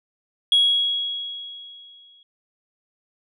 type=tone with exponential decay; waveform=sine; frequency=3322 Hz; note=G#7; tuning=in tune; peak=-11 dBFS; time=0.52-2.23 s; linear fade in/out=2 ms; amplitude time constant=370 ms; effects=tanh soft clip ceiling -10 dBFS